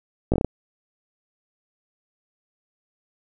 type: slowing click train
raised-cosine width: 2 ms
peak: -7 dBFS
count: 6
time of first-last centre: 0.32-0.447 s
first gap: 17 ms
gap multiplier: 1.2
effects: none